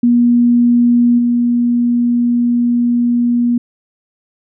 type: tone with level steps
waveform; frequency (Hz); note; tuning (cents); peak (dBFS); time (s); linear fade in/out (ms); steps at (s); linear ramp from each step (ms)
sine; 240; B3; -49; -7 / -10; 0.03-3.58; 5; 1.18; 10
effects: none